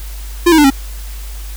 square tone with pitch steps, 346.7 / 319.8 / 294.9 / 272 Hz, F4 / D#4 / D4 / C#4, -13 / +48 / +7 / -33 cents, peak -6 dBFS, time 0.46-0.704 s, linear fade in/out 10 ms, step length 61 ms, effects added 50 Hz sine -24 dBFS peak until 1.56 s + white hiss -36 dBFS RMS until 1.56 s

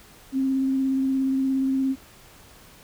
sine tone with vibrato, 266.5 Hz, C4, 32 cents sharp, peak -20 dBFS, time 0.32-1.96 s, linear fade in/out 50 ms, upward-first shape sine, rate 17 Hz, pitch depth 14 cents each way, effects pink hiss -50 dBFS RMS until 2.83 s

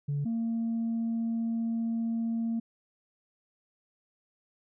sine tone pair in turn, 143.5 / 228.8 Hz, D3 / A#3, -40 / -32 cents, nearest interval minor sixth, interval 808 cents, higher second, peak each -26 dBFS, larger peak neither, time 0.08-0.25 / 0.25-2.6 s, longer second, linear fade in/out 10 ms, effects tanh soft clip ceiling -25 dBFS

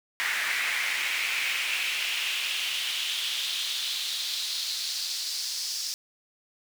brown noise with high-pass filter sweep, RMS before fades -30 dBFS, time 0.2-5.94 s, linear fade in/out 0 ms, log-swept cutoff 1900 to 5200 Hz, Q 3.3, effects none

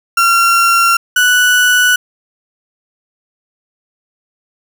35% pulse tone pair in turn, 1371 / 1480.8 Hz, F6 / F#6, -32 / +1 cents, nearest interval minor second, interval 133 cents, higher second, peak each -6 dBFS, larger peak neither, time 0.17-0.97 / 1.16-1.96 s, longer neither, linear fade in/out 5 ms, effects none

